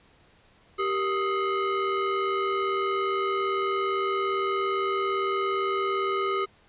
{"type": "ring-modulated tone", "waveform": "square", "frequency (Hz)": 429.4, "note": "A4", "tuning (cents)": -42, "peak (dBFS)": -22, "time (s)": [0.78, 6.46], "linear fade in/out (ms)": 20, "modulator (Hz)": 820, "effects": ["pink hiss -59 dBFS RMS until 6.68 s", "resampled to 8000 Hz"]}